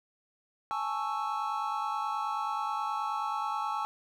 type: chord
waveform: triangle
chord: A major seventh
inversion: third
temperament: equal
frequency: 830.6 / 880 / 1108.7 / 1318.5 Hz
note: G#5 / A5 / C#6 / E6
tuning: 0 / 0 / 0 / 0 cents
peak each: -34 dBFS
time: 0.71-3.85 s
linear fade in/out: 0 ms
effects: none